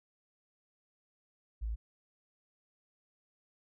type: tone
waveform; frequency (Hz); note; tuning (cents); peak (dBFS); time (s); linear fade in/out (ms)
sine; 55; A1; 0; -33; 1.61-1.76; 20
effects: none